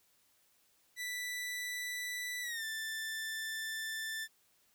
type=tone with pitch glide; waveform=sawtooth; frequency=1975.5 to 1770.2 Hz; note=B6 to A6; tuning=0 to +10 cents; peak=-34 dBFS; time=0.96-4.28 s; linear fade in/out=50 ms; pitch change=-190 cents; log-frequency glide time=2.42-2.64 s; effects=white hiss -71 dBFS RMS until 4.74 s

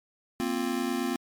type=chord; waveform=square; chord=Bb suspended second; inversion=none; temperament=just; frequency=233.1 / 262.2 / 349.6 Hz; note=Bb3 / C4 / F4; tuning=0 / +4 / +2 cents; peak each=-33 / -31 / -33 dBFS; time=0.4-1.16 s; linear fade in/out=0 ms; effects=MP3 96 kbps

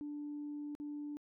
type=tone with dropouts; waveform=sine; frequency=293.7 Hz; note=D4; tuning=in tune; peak=-39 dBFS; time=0.01-1.17 s; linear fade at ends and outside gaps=0 ms; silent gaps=0.751-0.8 s; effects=tanh soft clip ceiling -36 dBFS

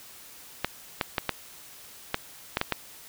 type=clicks; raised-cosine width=0.3 ms; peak=-8 dBFS; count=8; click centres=0.646 / 1.012 / 1.182 / 1.293 / 2.144 / 2.571 / 2.614 / 2.723 s; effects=white hiss -48 dBFS RMS until 3.08 s

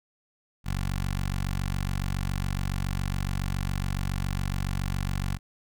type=tone with notch filter; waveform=15% pulse; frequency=47.18 Hz; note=F#1; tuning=34 cents sharp; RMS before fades=-29 dBFS; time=0.64-5.39 s; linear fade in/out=50 ms; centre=460 Hz; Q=0.77; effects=none

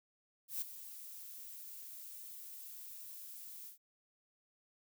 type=noise with ADSR envelope; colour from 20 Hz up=violet; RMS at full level=-37 dBFS; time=0.48-3.78 s; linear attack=140 ms; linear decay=3 ms; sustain=-13 dB; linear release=110 ms; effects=none

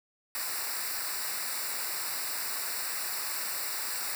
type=noise with comb filter; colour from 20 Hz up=white; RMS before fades=-34 dBFS; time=0.35-4.15 s; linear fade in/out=0 ms; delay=0.31 ms; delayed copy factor=-0.9; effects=none

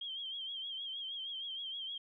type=tone with vibrato; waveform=sine; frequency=3203 Hz; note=G7; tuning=37 cents sharp; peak=-39 dBFS; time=0.01-1.98 s; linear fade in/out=5 ms; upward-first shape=triangle; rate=6.4 Hz; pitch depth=83 cents each way; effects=none

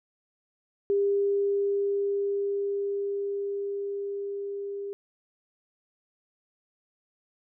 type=tone with level ramp; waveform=sine; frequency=400.8 Hz; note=G4; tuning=38 cents sharp; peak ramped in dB=-21 to -32 dBFS; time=0.9-4.93 s; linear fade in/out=0 ms; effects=none

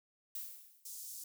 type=noise with exponential decay; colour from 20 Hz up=violet; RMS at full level=-40 dBFS; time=0.35-1 s; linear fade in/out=2 ms; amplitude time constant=140 ms
type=high-pass noise; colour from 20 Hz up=pink; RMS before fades=-47 dBFS; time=0.85-1.24 s; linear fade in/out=5 ms; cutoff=6000 Hz; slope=24 dB/octave
effects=none

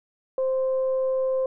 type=tone with frequency modulation; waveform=sine; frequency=523.3 Hz; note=C5; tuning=in tune; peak=-21 dBFS; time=0.38-1.46 s; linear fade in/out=2 ms; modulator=520 Hz; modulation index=0.23; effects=none

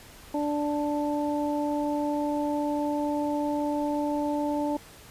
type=harmonic tone; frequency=293.7 Hz; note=D4; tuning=in tune; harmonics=1 / 2 / 3; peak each=-27 / -31 / -32 dBFS; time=0.34-4.77 s; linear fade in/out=5 ms; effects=pink hiss -49 dBFS RMS until 5.1 s + resampled to 32000 Hz

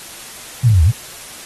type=linear two-way sweep; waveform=sine; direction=down then up; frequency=130 to 73.42 to 130 Hz; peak=-7 dBFS; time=0.63-0.92 s; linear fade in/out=20 ms; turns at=0.84 s; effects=white hiss -34 dBFS RMS until 1.45 s + AAC 32 kbps

